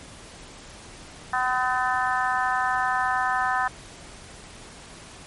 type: harmonic tone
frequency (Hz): 253.5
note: B3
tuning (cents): +45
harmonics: 3 / 4 / 5 / 6 / 7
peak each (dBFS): -26 / -27 / -28 / -29 / -29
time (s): 1.33-3.68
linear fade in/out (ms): 5
effects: pink hiss -44 dBFS RMS until 5.26 s + MP3 48 kbps